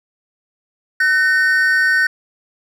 triangle tone pair together, 1514 / 1833.5 Hz, F#6 / A#6, +39 / -29 cents, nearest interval minor third, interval 332 cents, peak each -12 / -14 dBFS, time 1-2.07 s, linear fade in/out 5 ms, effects none

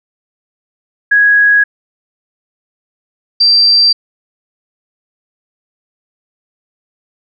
sine tone pair in turn, 1661.2 / 4699 Hz, G#6 / D8, 0 / 0 cents, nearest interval octave + tritone, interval 1800 cents, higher second, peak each -5 dBFS, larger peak neither, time 1.11-1.64 / 3.4-3.93 s, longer neither, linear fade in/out 10 ms, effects none

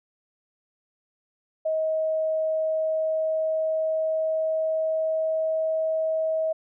sine tone with pitch glide, 633 to 638.1 Hz, D#5 to D#5, +30 to +44 cents, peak -22 dBFS, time 1.65-6.53 s, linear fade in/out 10 ms, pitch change +14 cents, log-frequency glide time 2.46-5.83 s, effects none

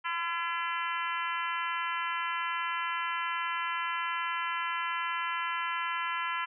harmonic tone, 338.8 Hz, E4, 48 cents sharp, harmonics 3 / 4 / 5 / 6 / 7 / 8 / 9, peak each -34 / -36 / -38 / -40 / -41 / -42 / -43 dBFS, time 0.04-6.46 s, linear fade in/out 20 ms, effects none

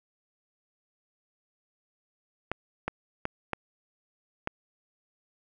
clicks, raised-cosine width 0.5 ms, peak -14 dBFS, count 5, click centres 2.516 / 2.88 / 3.254 / 3.533 / 4.474 s, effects none

